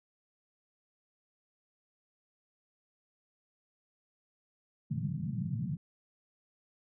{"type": "band-pass noise", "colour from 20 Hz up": "white", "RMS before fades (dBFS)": -35, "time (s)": [4.9, 5.77], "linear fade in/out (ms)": 10, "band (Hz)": [110, 190], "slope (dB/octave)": 48, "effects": []}